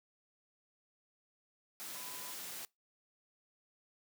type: tone in noise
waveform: sine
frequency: 1000 Hz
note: B5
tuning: 21 cents sharp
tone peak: -56 dBFS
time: 1.95-2.33 s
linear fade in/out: 0 ms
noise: white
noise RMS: -45 dBFS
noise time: 1.8-2.65 s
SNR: -14 dB
effects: noise-tail reverb RT60 0.2 s tail -24 dB re dry + high-pass 150 Hz 12 dB/octave